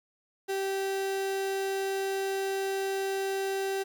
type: tone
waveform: 35% pulse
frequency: 388.5 Hz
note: G4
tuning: 16 cents flat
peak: -27 dBFS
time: 0.48-3.84 s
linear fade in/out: 20 ms
effects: 10-bit